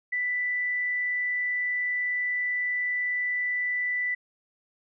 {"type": "tone", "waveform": "sine", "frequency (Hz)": 1981, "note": "B6", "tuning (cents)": 5, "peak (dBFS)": -25, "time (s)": [0.12, 4.15], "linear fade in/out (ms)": 10, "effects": []}